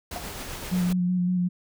pink noise with tremolo, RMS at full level -35 dBFS, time 0.11-0.93 s, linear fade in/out 5 ms, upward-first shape sine, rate 7.7 Hz, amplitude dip 25%
sine tone with exponential decay, 710 Hz, F5, 28 cents sharp, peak -29 dBFS, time 0.16-0.27 s, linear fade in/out 0 ms, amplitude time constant 23 ms
sine tone with vibrato, 180 Hz, F#3, 47 cents flat, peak -21 dBFS, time 0.71-1.49 s, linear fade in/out 20 ms, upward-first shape square, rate 5.3 Hz, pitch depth 19 cents each way
effects none

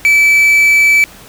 triangle tone with quantisation, 2311 Hz, D7, 28 cents flat, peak -4 dBFS, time 0.05-1.04 s, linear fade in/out 0 ms, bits 4, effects pink hiss -37 dBFS RMS until 1.28 s

